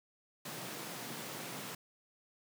pink high-pass noise, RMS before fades -44 dBFS, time 0.45-1.75 s, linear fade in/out 5 ms, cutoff 120 Hz, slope 96 dB/octave, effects none

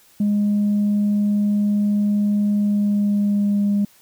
sine tone with pitch glide, 206.2 to 203.2 Hz, G#3 to G#3, -12 to -38 cents, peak -14 dBFS, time 0.2-3.85 s, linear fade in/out 5 ms, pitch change -26 cents, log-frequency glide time 2.52-3.63 s, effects tanh soft clip ceiling -13 dBFS + white hiss -53 dBFS RMS until 4.01 s

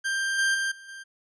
40% pulse tone with level steps, 1582 Hz, G6, 15 cents sharp, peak -24 / -20 / -24 / -43 / -38 dBFS, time 0.04-1.04 s, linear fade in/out 20 ms, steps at 0.38 / 0.54 / 0.71 / 0.88 s, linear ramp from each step 10 ms, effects resampled to 22050 Hz

